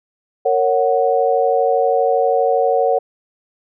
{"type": "chord", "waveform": "sine", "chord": "F# major", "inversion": "first", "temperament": "just", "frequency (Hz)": [462.5, 555, 740], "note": ["A#4", "C#5", "F#5"], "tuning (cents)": [-14, 2, 0], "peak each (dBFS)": -17, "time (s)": [0.45, 2.99], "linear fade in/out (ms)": 10, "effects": []}